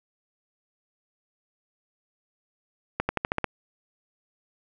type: accelerating click train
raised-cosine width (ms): 0.5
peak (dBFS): -9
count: 7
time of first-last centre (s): 3-3.443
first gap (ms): 90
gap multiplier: 0.92
effects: none